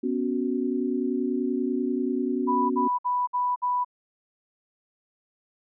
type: chord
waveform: sine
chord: B suspended second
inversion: none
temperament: equal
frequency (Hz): 246.9 / 277.2 / 370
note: B3 / C#4 / F#4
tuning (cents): 0 / 0 / 0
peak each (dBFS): -27 / -28 / -29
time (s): 0.03-2.88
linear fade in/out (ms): 10
type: tone bursts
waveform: sine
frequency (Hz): 987.8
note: B5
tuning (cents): 0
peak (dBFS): -22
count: 5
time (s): 2.47-3.848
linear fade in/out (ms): 20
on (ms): 230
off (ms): 57
effects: none